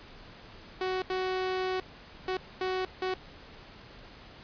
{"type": "tone bursts at uneven times", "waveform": "sawtooth", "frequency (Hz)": 372.5, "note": "F#4", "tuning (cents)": 12, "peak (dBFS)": -25, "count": 5, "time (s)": [[0.81, 1.02], [1.1, 1.8], [2.28, 2.37], [2.61, 2.85], [3.02, 3.14]], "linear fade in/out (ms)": 2, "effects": ["pink hiss -50 dBFS RMS until 4.43 s", "resampled to 11025 Hz"]}